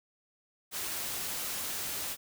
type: noise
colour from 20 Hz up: white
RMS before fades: -36 dBFS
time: 0.71-2.17 s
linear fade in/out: 50 ms
effects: none